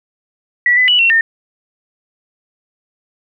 sine tone with pitch steps, 1946 / 2005 / 2949 / 2723 / 1819 Hz, B6 / B6 / F#7 / F7 / A#6, -26 / +26 / -6 / -44 / -43 cents, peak -8 dBFS, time 0.66-1.21 s, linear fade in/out 2 ms, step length 110 ms, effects none

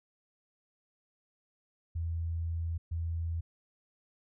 sine tone bursts at uneven times, 83.1 Hz, E2, 15 cents sharp, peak -31 dBFS, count 2, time 1.95-2.78 / 2.91-3.41 s, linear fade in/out 10 ms, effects none

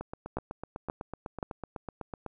two click trains, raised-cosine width 1 ms, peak -18 / -23 dBFS, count 3 / 19, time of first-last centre 0.37-1.428 / 0.01-2.263 s, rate 1.89 / 7.99 Hz, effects none

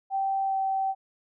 sine tone with pitch glide, 778 to 772.2 Hz, G5 to G5, -13 to -26 cents, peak -24 dBFS, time 0.1-0.95 s, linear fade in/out 50 ms, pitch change -13 cents, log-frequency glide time 0.46-0.55 s, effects none

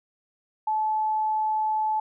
sine tone, 865 Hz, A5, 30 cents flat, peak -22 dBFS, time 0.67-2 s, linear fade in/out 5 ms, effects none

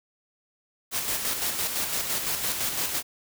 white noise with tremolo, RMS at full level -27 dBFS, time 0.91-3.03 s, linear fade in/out 50 ms, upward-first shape square, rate 5.9 Hz, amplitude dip 40%, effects none

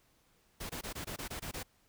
pink noise bursts, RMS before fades -41 dBFS, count 9, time 0.6-1.632 s, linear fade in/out 10 ms, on 96 ms, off 21 ms, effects pink hiss -70 dBFS RMS until 1.88 s

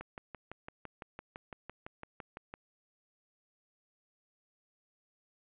click train, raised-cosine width 0.5 ms, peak -28 dBFS, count 16, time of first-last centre 0.01-2.54 s, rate 5.93 Hz, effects resampled to 8000 Hz + 10-bit

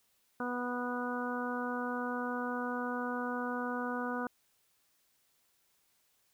harmonic tone, 245.9 Hz, B3, 7 cents flat, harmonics 1 / 2 / 3 / 4 / 5 / 6, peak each -37 / -40 / -43 / -42 / -42 / -41 dBFS, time 0.4-4.27 s, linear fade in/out 2 ms, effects white hiss -73 dBFS RMS until 6.33 s

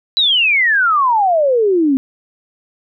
sine exponential sweep, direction down, 4011 to 258.4 Hz, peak -10 dBFS, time 0.17-1.97 s, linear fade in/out 0 ms, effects none

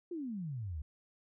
sine exponential sweep, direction down, 364.4 to 69.3 Hz, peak -37 dBFS, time 0.11-0.82 s, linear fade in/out 5 ms, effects none

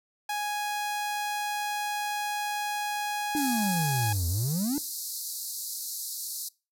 sawtooth tone, 830.6 Hz, G#5, in tune, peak -25 dBFS, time 0.29-4.13 s, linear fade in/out 5 ms
triangle exponential two-way sweep, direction down then up, 308.2 to 82.41 to 306.3 Hz, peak -24 dBFS, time 3.35-4.78 s, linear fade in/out 0 ms, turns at 4.28 s
white band-pass noise, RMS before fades -36 dBFS, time 3.36-6.49 s, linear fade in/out 10 ms, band 4000 to 15000 Hz, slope 96 dB/octave
effects noise-tail reverb RT60 0.3 s tail -23 dB re dry

